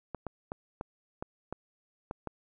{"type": "clicks", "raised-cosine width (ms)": 1, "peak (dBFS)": -22, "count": 8, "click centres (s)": [0.147, 0.267, 0.519, 0.811, 1.225, 1.526, 2.111, 2.273], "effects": []}